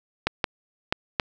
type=clicks; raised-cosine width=0.3 ms; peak=-5 dBFS; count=4; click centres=0.27 / 0.442 / 0.925 / 1.198 s; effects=none